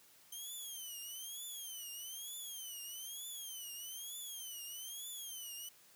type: tone with vibrato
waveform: 10% pulse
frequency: 3136 Hz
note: G7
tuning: in tune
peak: -37 dBFS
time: 0.32-5.69 s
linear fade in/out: 5 ms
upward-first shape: triangle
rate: 1.1 Hz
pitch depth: 200 cents each way
effects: white hiss -64 dBFS RMS until 5.95 s + high-pass 80 Hz 12 dB/octave